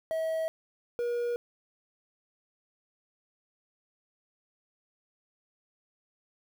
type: tone pair in turn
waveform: triangle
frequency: 644 / 478.4 Hz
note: E5 / A#4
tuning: -41 / +45 cents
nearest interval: perfect fourth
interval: 514 cents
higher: first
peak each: -26 / -26 dBFS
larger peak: neither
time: 0.11-0.48 / 0.99-1.36 s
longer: neither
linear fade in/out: 0 ms
effects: 9-bit